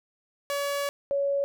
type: tone pair in turn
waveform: sawtooth / sine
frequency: 567 / 560.2 Hz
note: C#5 / C#5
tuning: +39 / +18 cents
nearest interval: unison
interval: 21 cents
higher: first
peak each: -23 dBFS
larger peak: neither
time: 0.5-0.89 / 1.11-1.44 s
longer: first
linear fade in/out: 0 ms
effects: none